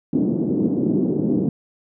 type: band-pass noise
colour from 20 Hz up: pink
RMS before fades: -20 dBFS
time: 0.13-1.49 s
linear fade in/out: 2 ms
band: 190 to 340 Hz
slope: 24 dB/octave
effects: none